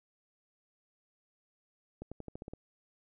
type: accelerating click train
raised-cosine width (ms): 2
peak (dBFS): -29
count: 8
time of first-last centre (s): 2.02-2.535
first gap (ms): 96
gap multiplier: 0.91
effects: none